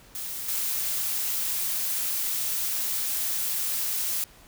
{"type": "noise with level steps", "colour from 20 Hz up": "blue", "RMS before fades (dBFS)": [-34, -28], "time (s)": [0.15, 4.24], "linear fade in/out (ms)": 0, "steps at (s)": 0.48, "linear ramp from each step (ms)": 5, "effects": ["pink hiss -53 dBFS RMS until 4.47 s"]}